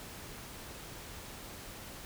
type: silence
effects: pink hiss -47 dBFS RMS until 2.05 s